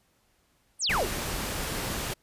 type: exponential sweep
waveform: sine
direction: down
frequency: 9956 to 287.9 Hz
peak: -24 dBFS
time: 0.79-1.07 s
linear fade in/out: 50 ms
type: noise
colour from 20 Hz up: pink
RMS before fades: -32 dBFS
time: 0.89-2.14 s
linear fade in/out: 10 ms
effects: pink hiss -68 dBFS RMS until 2.22 s + resampled to 32000 Hz